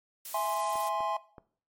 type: noise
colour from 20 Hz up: blue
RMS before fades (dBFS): -40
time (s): 0.25-0.89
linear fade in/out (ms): 5
type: chord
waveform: triangle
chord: E augmented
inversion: none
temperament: equal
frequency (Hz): 659.3 / 830.6 / 1046.5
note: E5 / G#5 / B#5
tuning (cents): 0 / 0 / 0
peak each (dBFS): -31 / -30 / -30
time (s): 0.34-1.17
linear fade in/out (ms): 5
type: clicks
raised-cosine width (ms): 1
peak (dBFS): -31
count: 3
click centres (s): 0.756 / 1.006 / 1.382
effects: noise-tail reverb RT60 0.5 s tail -18 dB re dry + MP3 64 kbps